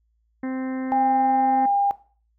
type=harmonic tone; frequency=260.6 Hz; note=C4; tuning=7 cents flat; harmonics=1 / 2 / 3 / 4 / 5 / 6 / 7 / 8; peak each=-25 / -37 / -40 / -44 / -49 / -46 / -43 / -47 dBFS; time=0.43-1.66 s; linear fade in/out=5 ms
type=tone; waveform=sine; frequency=803 Hz; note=G5; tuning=41 cents sharp; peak=-18 dBFS; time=0.92-1.91 s; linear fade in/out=0 ms
effects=noise-tail reverb RT60 0.4 s tail -17 dB re dry + added 56 Hz sine -64 dBFS peak until 2.38 s